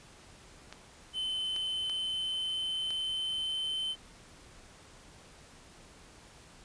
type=clicks; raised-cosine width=0.2 ms; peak=-26 dBFS; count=4; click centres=0.726 / 1.563 / 1.897 / 2.906 s
type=tone with pitch glide; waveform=triangle; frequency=3056 to 3074 Hz; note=G7 to G7; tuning=-45 to -35 cents; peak=-30 dBFS; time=1.13-3.96 s; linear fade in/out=50 ms; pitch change=+10 cents; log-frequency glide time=1.51-3.67 s
effects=pink hiss -55 dBFS RMS until 6.64 s + resampled to 22050 Hz